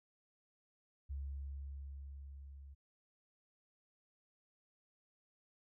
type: tone with level ramp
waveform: sine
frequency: 69.3 Hz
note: C#2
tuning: in tune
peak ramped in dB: -39 to -51 dBFS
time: 1.09-2.75 s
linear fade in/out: 20 ms
effects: none